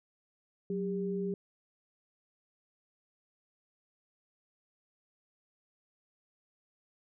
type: tone pair together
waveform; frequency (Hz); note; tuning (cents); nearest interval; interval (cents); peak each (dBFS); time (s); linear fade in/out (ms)
sine; 185 / 399.8; F#3 / G4; 0 / +34; octave + minor second; 1334; -34 / -34; 0.7-1.34; 2
effects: none